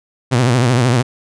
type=tone with vibrato; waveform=sawtooth; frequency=123.47 Hz; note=B2; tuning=in tune; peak=-7 dBFS; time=0.31-1.03 s; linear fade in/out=20 ms; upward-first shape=triangle; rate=13 Hz; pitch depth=140 cents each way; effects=resampled to 22050 Hz